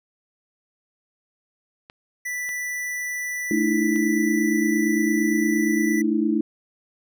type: clicks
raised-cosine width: 0.3 ms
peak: -26 dBFS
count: 3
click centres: 1.899 / 2.491 / 3.96 s
type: tone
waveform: square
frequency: 1975.5 Hz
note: B6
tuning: in tune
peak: -27 dBFS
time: 2.25-6.02 s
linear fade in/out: 10 ms
type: chord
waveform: sine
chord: A suspended fourth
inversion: none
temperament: equal with one note detuned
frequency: 220 / 300.9 / 329.6 Hz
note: A3 / D4 / E4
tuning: 0 / +42 / 0 cents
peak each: -23 dBFS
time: 3.51-6.41 s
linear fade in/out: 2 ms
effects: none